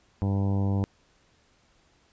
harmonic tone, 98.6 Hz, G2, 11 cents sharp, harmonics 1 / 2 / 3 / 4 / 5 / 6 / 7 / 8 / 9 / 10, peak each -24 / -29 / -35 / -41 / -40 / -45 / -45 / -45 / -46 / -49 dBFS, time 0.22-0.84 s, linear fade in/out 0 ms, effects pink hiss -64 dBFS RMS until 2.12 s + resampled to 16000 Hz

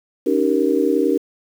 sine chord, Eb dominant seventh, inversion third, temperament just, 280 / 311.1 / 388.9 / 466.7 Hz, Db4 / Eb4 / G4 / Bb4, +18 / 0 / -14 / +2 cents, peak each -20 dBFS, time 0.26-1.18 s, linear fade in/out 10 ms, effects 7-bit

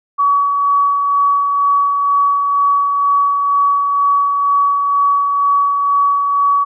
sine tone with tremolo, 1133 Hz, C#6, 37 cents sharp, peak -9 dBFS, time 0.18-6.65 s, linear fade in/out 20 ms, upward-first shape sine, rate 2.1 Hz, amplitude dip 35%, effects none

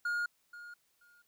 triangle tone with echo, 1426 Hz, F6, 36 cents sharp, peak -29 dBFS, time 0.05-0.26 s, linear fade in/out 5 ms, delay 480 ms, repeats 2, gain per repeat -15 dB, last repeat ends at 1.22 s, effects white hiss -74 dBFS RMS until 1.27 s

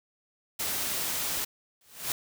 white noise, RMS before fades -31 dBFS, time 0.59-1.45 s, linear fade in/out 10 ms
white noise with exponential growth, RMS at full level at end -27 dBFS, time 1.81-2.12 s, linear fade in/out 1 ms, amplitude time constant 67 ms
effects none

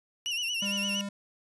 35% pulse tone with vibrato, 2834 Hz, F7, 25 cents sharp, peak -27 dBFS, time 0.26-1.01 s, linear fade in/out 0 ms, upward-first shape sine, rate 8.7 Hz, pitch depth 88 cents each way
square tone, 200 Hz, G3, 35 cents sharp, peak -34 dBFS, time 0.62-1.09 s, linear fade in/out 5 ms
effects resampled to 24000 Hz

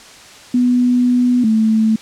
sine tone pair in turn, 246.9 / 220 Hz, B3 / A3, 0 / 0 cents, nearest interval major second, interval 200 cents, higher first, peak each -10 / -10 dBFS, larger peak neither, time 0.54-1.44 / 1.44-1.96 s, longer first, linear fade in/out 5 ms, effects white hiss -39 dBFS RMS until 2.01 s + low-pass 7000 Hz 12 dB/octave

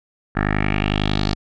10% pulse tone with low-pass filter sweep, 51 Hz, G#1, 31 cents flat, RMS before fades -20 dBFS, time 0.35-1.35 s, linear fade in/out 20 ms, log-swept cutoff 1600 to 4700 Hz, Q 4, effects none

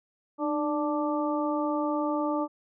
harmonic tone with a mistuned harmonic, 293.7 Hz, D4, in tune, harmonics 1 / 2 / 3 / 4, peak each -28 / -31 / -33 / -34 dBFS, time 0.38-2.48 s, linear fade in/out 50 ms, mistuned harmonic 1, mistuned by +52 cents, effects none

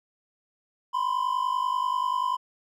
triangle tone pair together, 990 / 1040.3 Hz, B5 / C6, +4 / -10 cents, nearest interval minor second, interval 86 cents, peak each -25 dBFS, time 0.93-2.37 s, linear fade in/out 20 ms, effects none

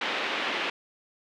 white band-pass noise, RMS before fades -30 dBFS, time 0.01-0.7 s, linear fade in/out 5 ms, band 250 to 3200 Hz, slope 24 dB/octave, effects none

